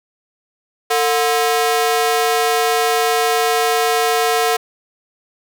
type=ring-modulated tone; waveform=sawtooth; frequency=587.3 Hz; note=D5; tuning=in tune; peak=-7 dBFS; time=0.9-4.57 s; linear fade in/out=10 ms; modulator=136 Hz; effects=none